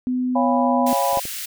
sine tone with pitch glide, 251.9 to 249.4 Hz, B3 to B3, +34 to +17 cents, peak -19 dBFS, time 0.07-0.93 s, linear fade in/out 0 ms, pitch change -17 cents, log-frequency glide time 0.31-0.53 s
sine chord, C# dominant seventh, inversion none, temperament equal with one note detuned, 554.4 / 698.5 / 814.5 / 987.8 Hz, C#5 / E#5 / G#5 / B5, 0 / 0 / -34 / 0 cents, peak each -23 dBFS, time 0.35-1.2 s, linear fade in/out 10 ms
white high-pass noise, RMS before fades -30 dBFS, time 0.86-1.46 s, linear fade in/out 10 ms, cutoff 1700 Hz, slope 24 dB/octave
clicks, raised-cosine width 2 ms, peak -28 / -18 / -21 dBFS, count 3, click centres 1.131 / 1.173 / 1.254 s
effects none

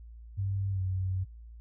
sine tone with pitch glide, 98 to 93.74 Hz, G2 to F#2, 0 to +23 cents, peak -28 dBFS, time 0.37-1.25 s, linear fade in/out 20 ms, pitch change -77 cents, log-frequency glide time 0.71-0.81 s, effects added 57 Hz sine -45 dBFS peak until 1.6 s

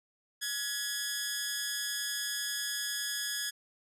10% pulse tone with amplitude modulation, 1681 Hz, G#6, 20 cents sharp, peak -21 dBFS, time 0.41-3.51 s, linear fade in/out 20 ms, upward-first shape sine, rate 250 Hz, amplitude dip 60%, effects none

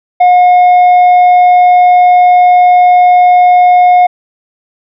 sine tone with tanh clipping, 720 Hz, F#5, 47 cents flat, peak -3 dBFS, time 0.2-4.07 s, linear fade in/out 10 ms, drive 4 dB, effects none

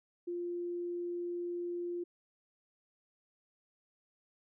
sine tone, 349.2 Hz, F4, in tune, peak -35 dBFS, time 0.27-2.04 s, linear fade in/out 10 ms, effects none

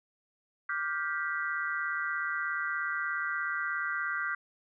sine chord, G dominant seventh, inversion second, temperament just, 1176 / 1411.2 / 1568 / 1960 Hz, D6 / F6 / G6 / B6, +2 / +18 / 0 / -14 cents, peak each -37 / -35 / -34 / -38 dBFS, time 0.69-4.35 s, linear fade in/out 5 ms, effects none

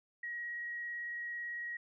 sine tone with vibrato, 1900 Hz, A#6, 33 cents sharp, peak -38 dBFS, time 0.23-1.77 s, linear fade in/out 5 ms, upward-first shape triangle, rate 18 Hz, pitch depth 10 cents each way, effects none

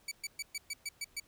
15% pulse tone bursts, 2287 Hz, D7, 47 cents flat, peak -29 dBFS, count 8, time 0.08-1.2 s, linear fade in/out 5 ms, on 35 ms, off 120 ms, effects pink hiss -66 dBFS RMS until 1.27 s

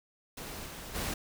pink noise with level steps, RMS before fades -42 / -44 / -35 dBFS, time 0.37-1.14 s, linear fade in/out 5 ms, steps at 0.65 / 0.94 s, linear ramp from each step 20 ms, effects none

